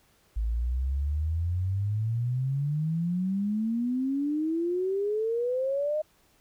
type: exponential sweep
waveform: sine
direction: up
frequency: 53.1 to 622.3 Hz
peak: -25 dBFS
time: 0.36-6.02 s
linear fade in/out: 10 ms
effects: pink hiss -64 dBFS RMS until 6.4 s